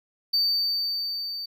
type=tone with level ramp; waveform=triangle; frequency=4593 Hz; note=D8; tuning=39 cents flat; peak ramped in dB=-18 to -30 dBFS; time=0.33-1.46 s; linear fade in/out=10 ms; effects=none